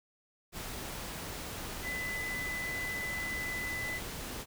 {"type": "tone in noise", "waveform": "sine", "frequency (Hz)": 2005, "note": "B6", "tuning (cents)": 26, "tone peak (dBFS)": -35, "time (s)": [1.82, 4.01], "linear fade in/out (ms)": 50, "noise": "pink", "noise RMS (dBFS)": -41, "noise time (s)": [0.52, 4.46], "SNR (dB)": 3, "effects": []}